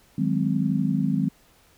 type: chord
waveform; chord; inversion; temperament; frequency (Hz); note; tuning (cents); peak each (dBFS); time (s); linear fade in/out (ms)
sine; Ab dominant seventh; second; just; 155.74 / 186.89 / 207.7 / 259.6; Eb3 / Gb3 / Ab3 / C4; +2 / +18 / 0 / -13; -26; 0.18-1.29; 5
effects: pink hiss -58 dBFS RMS until 1.77 s